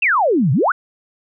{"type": "exponential two-way sweep", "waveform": "sine", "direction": "down then up", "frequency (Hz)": [2794, 118.9, 1596], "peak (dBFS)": -12, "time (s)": [0.02, 0.72], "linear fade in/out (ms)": 5, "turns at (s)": 0.52, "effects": []}